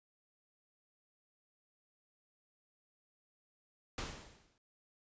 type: noise with exponential decay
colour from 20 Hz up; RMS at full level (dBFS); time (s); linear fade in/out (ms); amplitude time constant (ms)
pink; -38; 3.98-4.58; 2; 130
effects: resampled to 16000 Hz